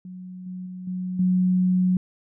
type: tone with level steps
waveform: sine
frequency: 183.2 Hz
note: F#3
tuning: 17 cents flat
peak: -35 / -31 / -33 / -26 / -17 dBFS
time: 0.05-1.97 s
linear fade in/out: 2 ms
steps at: 0.46 / 0.66 / 0.87 / 1.19 s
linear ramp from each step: 5 ms
effects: none